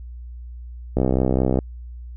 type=click train; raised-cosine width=2 ms; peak=-6 dBFS; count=41; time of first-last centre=0.97-1.588 s; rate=64.7 Hz; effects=added 60 Hz sine -33 dBFS peak until 2.16 s